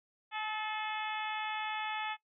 harmonic tone with a mistuned harmonic, 430.1 Hz, A4, 39 cents flat, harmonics 2 / 3 / 4 / 5 / 6 / 7 / 8, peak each -38 / -43 / -43 / -44 / -44 / -48 / -47 dBFS, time 0.31-2.17 s, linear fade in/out 50 ms, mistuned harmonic 4, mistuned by +23 cents, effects noise-tail reverb RT60 0.1 s tail -18 dB re dry

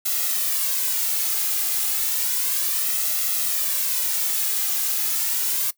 blue noise with flanger, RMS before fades -23 dBFS, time 0.05-5.71 s, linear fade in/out 10 ms, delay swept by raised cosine 1.5 to 2.45 ms, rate 0.32 Hz, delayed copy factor +0.55, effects noise-tail reverb RT60 0.1 s tail -19 dB re dry

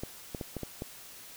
clicks, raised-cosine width 2 ms, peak -22 dBFS, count 6, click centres 0.035 / 0.348 / 0.412 / 0.567 / 0.633 / 0.821 s, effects white hiss -49 dBFS RMS until 1.36 s

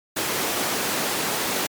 pink high-pass noise, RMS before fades -25 dBFS, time 0.16-1.67 s, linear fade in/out 10 ms, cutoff 250 Hz, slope 12 dB/octave, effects MP3 96 kbps

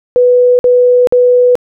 sine tone bursts, 493.9 Hz, B4, in tune, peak -4 dBFS, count 3, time 0.16-1.554 s, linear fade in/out 0 ms, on 430 ms, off 52 ms, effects none

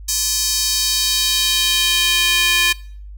square tone with high-pass filter sweep, 348.4 Hz, F4, 4 cents flat, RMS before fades -17 dBFS, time 0.08-2.73 s, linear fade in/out 10 ms, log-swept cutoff 6000 to 2300 Hz, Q 1.9, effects noise-tail reverb RT60 0.5 s tail -22 dB re dry + added 50 Hz sine -32 dBFS peak until 3.17 s

